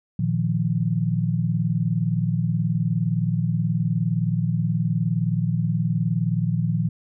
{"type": "chord", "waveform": "sine", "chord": "Bb suspended fourth", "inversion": "none", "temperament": "equal", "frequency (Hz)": [116.54, 155.56, 174.61], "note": ["Bb2", "Eb3", "F3"], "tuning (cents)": [0, 0, 0], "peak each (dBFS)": -24, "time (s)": [0.19, 6.89], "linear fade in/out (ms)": 5, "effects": []}